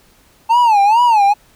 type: tone with vibrato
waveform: triangle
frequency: 881 Hz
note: A5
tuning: 2 cents sharp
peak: -6 dBFS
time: 0.49-1.34 s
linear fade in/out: 20 ms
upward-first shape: sine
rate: 2.3 Hz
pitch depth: 180 cents each way
effects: pink hiss -51 dBFS RMS until 1.55 s